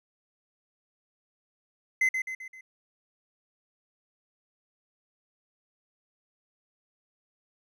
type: tone with echo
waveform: triangle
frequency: 2052 Hz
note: C7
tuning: 34 cents flat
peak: -19 dBFS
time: 2.01-2.09 s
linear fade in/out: 5 ms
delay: 130 ms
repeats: 4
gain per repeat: -6 dB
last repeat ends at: 2.61 s
effects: none